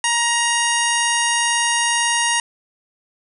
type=harmonic tone; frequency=942 Hz; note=A#5; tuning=18 cents sharp; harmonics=1 / 2 / 3 / 4 / 5 / 6 / 7 / 9 / 10; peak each=-22 / -22 / -23 / -30 / -35 / -28 / -25 / -26 / -26 dBFS; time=0.04-2.4 s; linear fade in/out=2 ms; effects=none